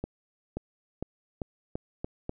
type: accelerating click train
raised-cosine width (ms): 2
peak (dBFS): -19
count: 7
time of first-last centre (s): 0.04-2.294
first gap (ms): 530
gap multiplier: 0.86
effects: none